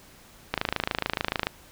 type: click train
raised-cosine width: 0.3 ms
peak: -8 dBFS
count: 26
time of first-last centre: 0.54-1.469 s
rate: 26.9 Hz
effects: pink hiss -52 dBFS RMS until 1.71 s